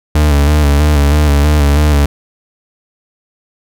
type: tone with vibrato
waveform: 40% pulse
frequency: 73.4 Hz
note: D2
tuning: in tune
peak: -6 dBFS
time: 0.15-2.06 s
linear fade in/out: 5 ms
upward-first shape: square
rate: 3.1 Hz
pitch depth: 41 cents each way
effects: none